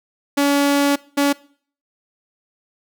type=tone bursts at uneven times; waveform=sawtooth; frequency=283.6 Hz; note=C#4; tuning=40 cents sharp; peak=-10 dBFS; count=2; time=0.37-0.96 / 1.17-1.33 s; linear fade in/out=10 ms; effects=noise-tail reverb RT60 0.5 s tail -22 dB re dry